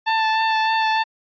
sawtooth tone with vibrato, 884 Hz, A5, 8 cents sharp, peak -13 dBFS, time 0.06-1.04 s, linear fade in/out 20 ms, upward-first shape sine, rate 3.3 Hz, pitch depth 14 cents each way, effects resampled to 11025 Hz

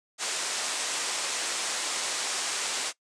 white low-pass noise, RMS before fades -31 dBFS, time 0.18-2.93 s, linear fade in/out 50 ms, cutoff 8900 Hz, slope 48 dB/octave, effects noise-tail reverb RT60 0.1 s tail -20 dB re dry + high-pass 400 Hz 12 dB/octave

